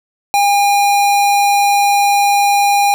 square tone, 809 Hz, G#5, 46 cents flat, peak -10 dBFS, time 0.34-2.94 s, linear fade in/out 0 ms, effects none

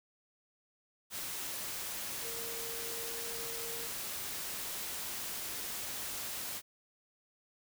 sine tone in noise, 462.6 Hz, A#4, 13 cents flat, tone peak -46 dBFS, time 2.2-3.89 s, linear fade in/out 50 ms, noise white, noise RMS -40 dBFS, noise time 1.1-6.62 s, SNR -9 dB, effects none

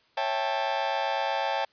40% pulse chord, A dominant seventh, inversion first, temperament just, 550 / 660 / 792 / 880 Hz, C#5 / E5 / G5 / A5, -14 / +2 / +18 / 0 cents, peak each -32 / -33 / -30 / -29 dBFS, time 0.17-1.65 s, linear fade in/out 5 ms, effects white hiss -64 dBFS RMS until 1.72 s + resampled to 11025 Hz

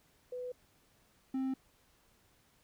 sine / triangle tone pair in turn, 497.9 / 263.8 Hz, B4 / C4, +14 / +14 cents, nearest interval major seventh, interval 1100 cents, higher first, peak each -38 / -30 dBFS, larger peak second, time 0.32-0.52 / 1.34-1.54 s, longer neither, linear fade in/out 5 ms, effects pink hiss -69 dBFS RMS until 2.63 s

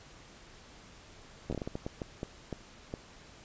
slowing click train, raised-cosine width 2 ms, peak -22 dBFS, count 13, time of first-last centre 1.5-2.939 s, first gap 11 ms, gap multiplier 1.39, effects pink hiss -54 dBFS RMS until 3.44 s + resampled to 16000 Hz

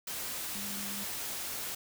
sine tone in noise, 200.9 Hz, G3, 43 cents sharp, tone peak -43 dBFS, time 0.55-1.04 s, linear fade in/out 5 ms, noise white, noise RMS -38 dBFS, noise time 0.07-1.75 s, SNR -8 dB, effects none

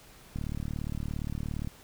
click train, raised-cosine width 5 ms, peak -22 dBFS, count 50, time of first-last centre 0.36-1.674 s, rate 37.3 Hz, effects pink hiss -54 dBFS RMS until 1.83 s

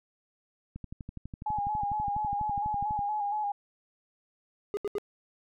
click train, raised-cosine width 5 ms, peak -27 dBFS, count 28, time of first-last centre 0.76-2.991 s, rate 12.1 Hz
sine tone with vibrato, 830.6 Hz, G#5, in tune, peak -28 dBFS, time 1.46-3.52 s, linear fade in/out 5 ms, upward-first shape square, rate 4.3 Hz, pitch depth 38 cents each way
triangle tone bursts, 409.7 Hz, G#4, 24 cents flat, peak -26 dBFS, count 3, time 4.74-4.983 s, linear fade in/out 0 ms, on 31 ms, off 75 ms
effects none

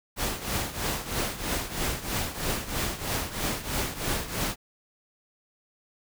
pink noise with tremolo, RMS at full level -27 dBFS, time 0.16-4.56 s, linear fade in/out 50 ms, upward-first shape triangle, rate 3.1 Hz, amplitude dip 80%, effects none

